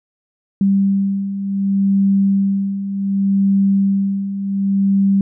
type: beating tone pair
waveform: sine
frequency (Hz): 196 / 196.67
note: G3 / G3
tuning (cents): 0 / +6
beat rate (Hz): 0.67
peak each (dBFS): -20 / -14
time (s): 0.61-5.21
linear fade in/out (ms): 2
effects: none